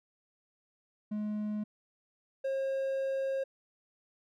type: tone pair in turn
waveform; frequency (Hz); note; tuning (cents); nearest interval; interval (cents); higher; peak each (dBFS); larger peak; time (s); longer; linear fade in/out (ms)
triangle; 211 / 538; G#3 / C5; +28 / +48; octave + major third; 1620; second; -30 / -28; second; 1.11-1.64 / 2.44-3.44; second; 10
effects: none